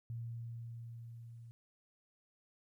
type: tone with level ramp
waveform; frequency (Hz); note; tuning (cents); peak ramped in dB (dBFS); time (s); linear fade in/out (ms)
sine; 116.54; A#2; 0; -39 to -50; 0.1-1.51; 0
effects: 13-bit